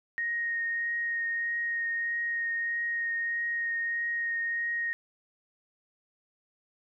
sine tone with vibrato, 1864.7 Hz, A#6, in tune, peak -28 dBFS, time 0.18-4.93 s, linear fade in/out 0 ms, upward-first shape triangle, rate 1.6 Hz, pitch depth 12 cents each way, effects none

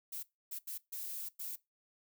violet noise bursts at uneven times, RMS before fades -42 dBFS, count 5, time 0.12-0.23 / 0.51-0.59 / 0.67-0.78 / 0.92-1.29 / 1.39-1.56 s, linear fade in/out 10 ms, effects noise-tail reverb RT60 0.2 s tail -20 dB re dry

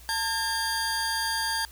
35% pulse tone cluster, 898 / 1620 / 4737 Hz, A5 / G#6 / D8, +35 / -43 / +14 cents, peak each -29 dBFS, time 0.09-1.65 s, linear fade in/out 0 ms, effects added 60 Hz sine -48 dBFS peak until 1.71 s + white hiss -52 dBFS RMS until 1.71 s

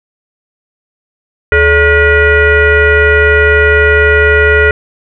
sine tone with frequency modulation, 932 Hz, A#5, 1 cent flat, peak -4 dBFS, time 1.52-4.71 s, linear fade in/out 2 ms, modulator 504 Hz, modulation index 2.3, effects none

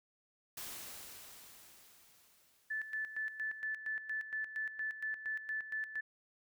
white noise with exponential decay, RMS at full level -44 dBFS, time 0.57-3.61 s, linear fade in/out 5 ms, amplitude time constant 660 ms
sine tone with tremolo, 1747 Hz, A6, 13 cents flat, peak -35 dBFS, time 2.7-6.01 s, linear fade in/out 10 ms, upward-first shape square, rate 4.3 Hz, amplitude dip 70%
effects none

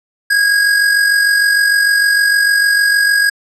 square tone with amplitude modulation, 1642 Hz, G#6, 20 cents flat, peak -8 dBFS, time 0.3-3.3 s, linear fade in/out 10 ms, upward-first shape sine, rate 46.6 Hz, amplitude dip 45%, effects low-pass 11000 Hz 12 dB/octave

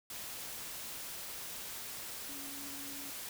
sine tone in noise, 279.4 Hz, C#4, 14 cents sharp, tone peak -50 dBFS, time 2.29-3.1 s, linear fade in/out 2 ms, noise white, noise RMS -44 dBFS, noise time 0.1-3.29 s, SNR -9 dB, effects none

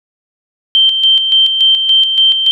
sine tone with tremolo, 3130 Hz, G7, 3 cents flat, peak -5 dBFS, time 0.75-2.51 s, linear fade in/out 0 ms, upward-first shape square, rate 3.5 Hz, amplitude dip 50%, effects none

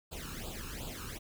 pink noise with flanger, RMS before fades -42 dBFS, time 0.11-1.19 s, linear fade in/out 20 ms, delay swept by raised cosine 0.25 to 0.77 ms, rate 2.7 Hz, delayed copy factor +0.85, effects none

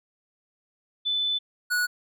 sine / square tone pair in turn, 3506 / 1465.2 Hz, A7 / F#6, -7 / -17 cents, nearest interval octave + minor third, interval 1510 cents, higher first, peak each -23 dBFS, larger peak neither, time 1.05-1.39 / 1.7-1.87 s, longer first, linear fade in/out 20 ms, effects none

